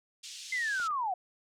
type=band-pass noise; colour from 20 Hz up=pink; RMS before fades=-45 dBFS; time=0.23-0.88 s; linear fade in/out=10 ms; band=3100 to 7600 Hz; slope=24 dB/octave
type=linear sweep; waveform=sine; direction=down; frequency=2093 to 699 Hz; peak=-29 dBFS; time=0.52-1.14 s; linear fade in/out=5 ms
type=clicks; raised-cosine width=0.5 ms; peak=-33 / -40 dBFS; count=2; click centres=0.8 / 0.909 s
effects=none